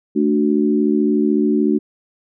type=chord; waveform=sine; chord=D major; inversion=second; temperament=equal; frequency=220 / 293.7 / 370 Hz; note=A3 / D4 / F#4; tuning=0 / 0 / 0 cents; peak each=-17 / -17 / -19 dBFS; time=0.15-1.79 s; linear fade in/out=20 ms; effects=none